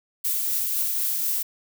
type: noise with tremolo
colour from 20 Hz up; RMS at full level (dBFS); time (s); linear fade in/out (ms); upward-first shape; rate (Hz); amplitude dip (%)
violet; -24; 0.24-1.43; 10; triangle; 4; 25
effects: none